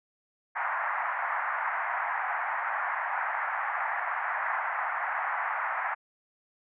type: band-pass noise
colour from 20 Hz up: pink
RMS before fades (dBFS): -31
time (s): 0.55-5.95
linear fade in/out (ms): 20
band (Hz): 740 to 2000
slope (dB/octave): 48
effects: none